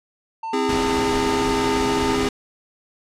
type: tone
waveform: triangle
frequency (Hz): 897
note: A5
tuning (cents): +33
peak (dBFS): -24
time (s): 0.43-2.15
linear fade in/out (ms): 5
type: chord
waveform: square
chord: C augmented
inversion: none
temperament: just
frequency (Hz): 261.6 / 327 / 408.8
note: C4 / E4 / G#4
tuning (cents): 0 / -14 / -27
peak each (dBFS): -25 / -29 / -23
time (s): 0.53-2.29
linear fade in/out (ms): 5
type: noise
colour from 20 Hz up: pink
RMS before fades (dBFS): -27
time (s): 0.69-2.29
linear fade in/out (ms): 2
effects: low-pass 7000 Hz 12 dB/octave